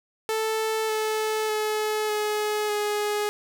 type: tone with pitch steps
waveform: sawtooth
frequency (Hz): 440 / 434.2 / 428.5 / 422.8 / 417.2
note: A4 / A4 / A4 / G#4 / G#4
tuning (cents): 0 / -23 / -46 / +31 / +8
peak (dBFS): -20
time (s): 0.29-3.29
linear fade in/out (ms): 0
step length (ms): 600
effects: none